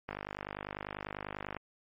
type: click train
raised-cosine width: 0.5 ms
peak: -22 dBFS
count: 75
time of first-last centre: 0.09-1.567 s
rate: 50.1 Hz
effects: MP3 32 kbps